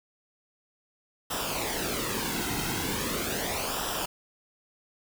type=noise with flanger; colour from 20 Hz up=pink; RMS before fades=-31 dBFS; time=1.3-4.06 s; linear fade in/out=10 ms; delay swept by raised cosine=0.45 to 1.75 ms; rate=0.39 Hz; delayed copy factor=-0.65; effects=none